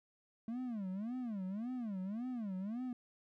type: tone with vibrato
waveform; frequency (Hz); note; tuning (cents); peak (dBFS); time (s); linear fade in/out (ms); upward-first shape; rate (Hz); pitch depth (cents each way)
triangle; 217.6; A3; -19; -36; 0.48-2.93; 2; sine; 1.8; 280
effects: none